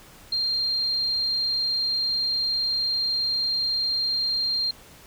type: tone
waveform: sine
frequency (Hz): 4190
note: C8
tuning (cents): +2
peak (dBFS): -22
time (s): 0.32-4.71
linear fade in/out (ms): 5
effects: pink hiss -49 dBFS RMS until 5.06 s